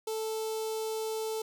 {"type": "tone with notch filter", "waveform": "sawtooth", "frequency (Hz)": 440, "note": "A4", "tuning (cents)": 0, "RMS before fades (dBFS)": -34, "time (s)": [0.07, 1.42], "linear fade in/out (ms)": 5, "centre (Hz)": 1800, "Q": 0.58, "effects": []}